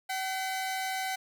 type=tone pair together; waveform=sawtooth; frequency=761.1 / 2032 Hz; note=F#5 / B6; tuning=+49 / +49 cents; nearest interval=octave + perfect fourth; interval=1700 cents; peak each=-28 / -35 dBFS; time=0.09-1.16 s; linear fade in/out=10 ms; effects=none